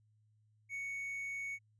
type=tone; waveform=triangle; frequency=2224 Hz; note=C#7; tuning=5 cents sharp; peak=-37 dBFS; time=0.69-1.59 s; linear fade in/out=50 ms; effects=added 107 Hz sine -68 dBFS peak until 1.79 s + resampled to 24000 Hz